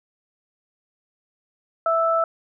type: tone pair together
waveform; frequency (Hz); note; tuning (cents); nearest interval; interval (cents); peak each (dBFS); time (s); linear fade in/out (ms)
sine; 659.2 / 1318.5; E5 / E6; 0 / 0; octave; 1200; -20; 1.86-2.24; 2
effects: none